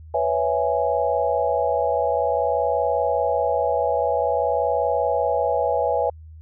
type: chord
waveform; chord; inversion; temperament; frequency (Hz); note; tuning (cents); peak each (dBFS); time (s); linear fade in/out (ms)
sine; C# minor seventh; third; equal; 493.9 / 554.4 / 659.3 / 830.6; B4 / C#5 / E5 / G#5; 0 / 0 / 0 / 0; -24; 0.14-6.1; 5
effects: added 79 Hz sine -39 dBFS peak until 6.41 s